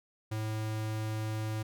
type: tone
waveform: square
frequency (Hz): 108.9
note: A2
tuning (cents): -17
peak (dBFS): -33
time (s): 0.31-1.63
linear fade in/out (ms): 10
effects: none